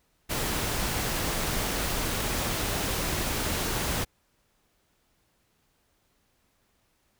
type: noise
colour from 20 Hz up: pink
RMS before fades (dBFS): -29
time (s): 0.29-4.05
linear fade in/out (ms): 20
effects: pink hiss -70 dBFS RMS until 7.19 s